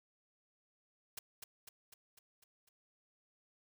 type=noise with echo; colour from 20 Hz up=white; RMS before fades=-44 dBFS; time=1.17-1.19 s; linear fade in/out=5 ms; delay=250 ms; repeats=6; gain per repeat=-4 dB; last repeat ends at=2.69 s; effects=none

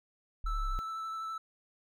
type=linear sweep; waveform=sine; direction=down; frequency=38.89 to 30.87 Hz; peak=-31 dBFS; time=0.44-0.79 s; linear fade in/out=0 ms
type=tone with vibrato; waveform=triangle; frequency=1318.5 Hz; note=E6; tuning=in tune; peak=-34 dBFS; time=0.46-1.38 s; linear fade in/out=5 ms; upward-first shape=triangle; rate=12 Hz; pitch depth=16 cents each way
effects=none

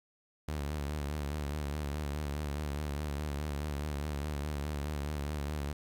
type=tone with vibrato; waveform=sawtooth; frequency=73.42 Hz; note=D2; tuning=in tune; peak=-30 dBFS; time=0.48-5.73 s; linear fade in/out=5 ms; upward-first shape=sine; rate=4.8 Hz; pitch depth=72 cents each way; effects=11-bit

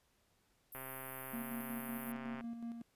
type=high-pass noise; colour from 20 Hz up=white; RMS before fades=-46 dBFS; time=0.72-2.12 s; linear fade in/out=5 ms; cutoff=11000 Hz; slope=48 dB/octave
type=click train; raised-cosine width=0.5 ms; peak=-33 dBFS; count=220; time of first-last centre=0.75-2.409 s; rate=132 Hz
type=tone with tremolo; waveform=triangle; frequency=233.1 Hz; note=A#3; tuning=in tune; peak=-38 dBFS; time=1.33-2.82 s; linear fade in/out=5 ms; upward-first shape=square; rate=5.4 Hz; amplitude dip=45%
effects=pink hiss -75 dBFS RMS until 2.95 s + resampled to 32000 Hz

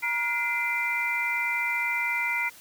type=harmonic tone with a mistuned harmonic; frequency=474.1 Hz; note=A#4; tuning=29 cents sharp; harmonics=2 / 3 / 4 / 5; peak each=-33 / -35 / -27 / -30 dBFS; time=0.02-2.5 s; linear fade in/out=20 ms; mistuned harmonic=4; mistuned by=+140 cents; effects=white hiss -50 dBFS RMS until 2.6 s

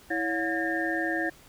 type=tone cluster; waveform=sine; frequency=327.2 / 561 / 720 / 1624 / 1811 Hz; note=E4 / C#5 / F#5 / G#6 / A6; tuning=-13 / +21 / -47 / -39 / +49 cents; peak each=-30 / -36 / -34 / -33 / -31 dBFS; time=0.1-1.3 s; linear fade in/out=10 ms; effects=pink hiss -54 dBFS RMS until 1.48 s

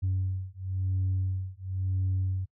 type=beating tone pair; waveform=sine; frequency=93.6 / 94.57 Hz; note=F#2 / F#2; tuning=+20 / +38 cents; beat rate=0.97 Hz; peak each=-29 dBFS; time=0.02-2.46 s; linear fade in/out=20 ms; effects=noise-tail reverb RT60 0.1 s tail -22 dB re dry + tanh soft clip ceiling -22 dBFS

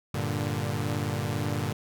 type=chord; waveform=sawtooth; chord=G minor; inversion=none; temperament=equal with one note detuned; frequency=98.51 / 116.54 / 146.83 Hz; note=G2 / Bb2 / D3; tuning=+9 / 0 / 0 cents; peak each=-28 dBFS; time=0.14-1.73 s; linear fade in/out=5 ms; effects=none

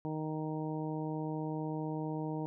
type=harmonic tone; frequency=155.56 Hz; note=D#3; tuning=in tune; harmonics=1 / 2 / 3 / 4 / 5 / 6; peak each=-38 / -38 / -43 / -47 / -47 / -46 dBFS; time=0.05-2.46 s; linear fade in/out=0 ms; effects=none

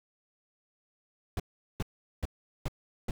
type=noise bursts; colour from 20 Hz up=brown; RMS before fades=-31 dBFS; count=5; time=1.37-3.11 s; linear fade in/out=2 ms; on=28 ms; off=400 ms; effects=none

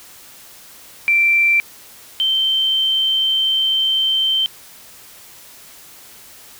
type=tone pair in turn; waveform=sine; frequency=2349 / 3114 Hz; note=D7 / G7; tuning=0 / -12 cents; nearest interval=perfect fourth; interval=488 cents; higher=second; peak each=-11 / -14 dBFS; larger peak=first; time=1.08-1.6 / 2.2-4.46 s; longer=second; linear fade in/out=0 ms; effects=white hiss -42 dBFS RMS until 6.59 s

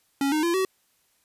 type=tone with pitch steps; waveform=square; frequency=277.2 / 307.6 / 341.3 / 378.7 Hz; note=C#4 / D#4 / F4 / F#4; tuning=0 / -20 / -40 / +40 cents; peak=-22 dBFS; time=0.21-0.65 s; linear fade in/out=2 ms; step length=110 ms; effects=white hiss -67 dBFS RMS until 1.24 s + resampled to 32000 Hz

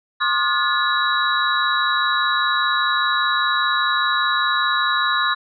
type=tone cluster; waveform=sine; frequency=1069 / 1214 / 1427 / 1721 / 3888 Hz; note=C6 / D#6 / F6 / A6 / B7; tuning=+37 / -43 / +37 / -39 / -28 cents; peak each=-23 dBFS; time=0.2-5.35 s; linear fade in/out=20 ms; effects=none

